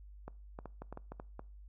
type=clicks; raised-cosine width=1 ms; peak=-30 dBFS; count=9; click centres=0.28 / 0.589 / 0.657 / 0.82 / 0.926 / 0.974 / 1.12 / 1.199 / 1.394 s; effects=noise-tail reverb RT60 0.4 s tail -23 dB re dry + added 50 Hz sine -50 dBFS peak until 1.68 s